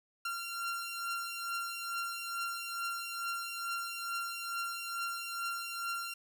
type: beating tone pair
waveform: sawtooth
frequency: 1378 / 1380.3 Hz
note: F6 / F6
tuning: -24 / -21 cents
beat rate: 2.3 Hz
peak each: -34 / -38 dBFS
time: 0.25-6.14 s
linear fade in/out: 5 ms
effects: none